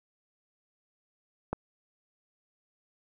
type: click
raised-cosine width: 1 ms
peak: -16 dBFS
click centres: 1.53 s
effects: none